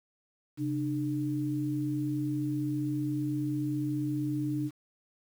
sine tone pair together, 134.88 / 300 Hz, C#3 / D4, -47 / +37 cents, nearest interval octave + major second, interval 1384 cents, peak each -33 / -30 dBFS, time 0.57-4.71 s, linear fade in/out 50 ms, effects 9-bit

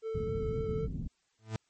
triangle tone with vibrato, 441.2 Hz, A4, 5 cents sharp, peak -31 dBFS, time 0.02-0.88 s, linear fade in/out 50 ms, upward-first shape square, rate 3.9 Hz, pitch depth 13 cents each way
white low-pass noise, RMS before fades -36 dBFS, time 0.14-1.08 s, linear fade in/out 10 ms, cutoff 190 Hz, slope 24 dB/octave
40% pulse tone with exponential growth, 110 Hz, A2, in tune, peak -29 dBFS, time 1.39-1.56 s, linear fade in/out 0 ms, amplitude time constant 35 ms
effects white hiss -74 dBFS RMS until 1.69 s + MP3 32 kbps

